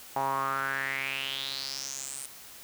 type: tone with band-pass filter sweep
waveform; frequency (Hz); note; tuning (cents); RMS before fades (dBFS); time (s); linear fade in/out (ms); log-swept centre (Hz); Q
sawtooth; 135.8; C#3; -35; -33; 0.16-2.26; 2; 840 to 9400; 5.9
effects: white hiss -48 dBFS RMS until 2.63 s